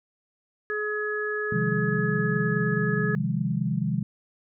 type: harmonic tone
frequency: 422.8 Hz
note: G#4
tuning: 31 cents sharp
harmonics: 1 / 3 / 4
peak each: -29 / -36 / -29 dBFS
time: 0.7-3.15 s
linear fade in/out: 0 ms
type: chord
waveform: sine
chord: F minor seventh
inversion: second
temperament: equal with one note detuned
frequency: 130.81 / 155.56 / 174.61 / 204.2 Hz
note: C3 / Eb3 / F3 / Ab3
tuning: 0 / 0 / 0 / -29 cents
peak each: -29 dBFS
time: 1.52-4.03 s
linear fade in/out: 5 ms
effects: none